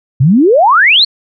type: exponential sweep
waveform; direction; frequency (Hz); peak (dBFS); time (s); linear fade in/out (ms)
sine; up; 120 to 4474; -4; 0.2-1.05; 10
effects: none